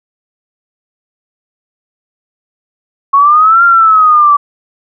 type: exponential two-way sweep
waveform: sine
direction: up then down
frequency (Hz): 1097 to 1396.9 to 1149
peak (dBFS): -3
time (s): 3.13-4.37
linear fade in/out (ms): 10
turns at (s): 3.64
effects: none